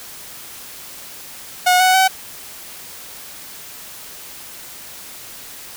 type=tone with pitch steps; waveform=sawtooth; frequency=727 / 742.7 / 758.7 Hz; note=F#5 / F#5 / F#5; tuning=-31 / +6 / +43 cents; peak=-7 dBFS; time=1.66-2.08 s; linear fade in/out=10 ms; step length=140 ms; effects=white hiss -36 dBFS RMS until 5.76 s